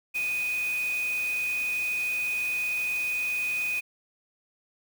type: tone in noise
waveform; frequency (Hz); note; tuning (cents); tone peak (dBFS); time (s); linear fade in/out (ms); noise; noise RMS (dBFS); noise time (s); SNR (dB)
sine; 2489; D#7; 0; -26; 0.14-3.81; 20; white; -41; 0.14-3.81; +12
effects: none